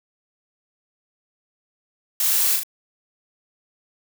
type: noise with echo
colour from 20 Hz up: blue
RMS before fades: -21 dBFS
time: 2.2-2.56 s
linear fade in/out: 2 ms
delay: 37 ms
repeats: 2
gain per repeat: -4 dB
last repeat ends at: 2.634 s
effects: none